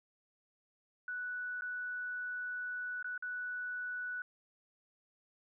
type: tone with dropouts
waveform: sine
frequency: 1480 Hz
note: F#6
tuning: in tune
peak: -37 dBFS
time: 1.08-4.22 s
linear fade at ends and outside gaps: 2 ms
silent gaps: 1.61-1.62 / 3.027-3.044 / 3.178-3.224 s
effects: none